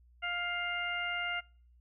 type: harmonic tone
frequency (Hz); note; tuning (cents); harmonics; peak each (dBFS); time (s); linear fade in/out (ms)
702; F5; +9; 1 / 2 / 3 / 4; -41 / -37 / -37 / -39; 0.22-1.41; 20
effects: noise-tail reverb RT60 0.5 s tail -26 dB re dry + added 60 Hz sine -59 dBFS peak until 1.8 s